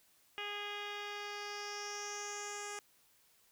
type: tone with low-pass filter sweep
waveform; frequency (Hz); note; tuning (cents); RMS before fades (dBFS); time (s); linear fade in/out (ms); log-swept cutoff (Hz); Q
10% pulse; 411.5; G#4; -16; -43; 0.38-2.79; 0; 3000 to 8100; 4.3
effects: white hiss -69 dBFS RMS until 3.51 s